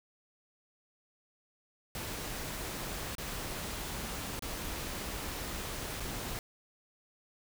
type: noise with dropouts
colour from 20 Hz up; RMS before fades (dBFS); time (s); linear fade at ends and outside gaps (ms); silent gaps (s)
pink; -39; 1.95-6.39; 1; 3.152-3.182 / 4.393-4.423 / 6-6.004
effects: none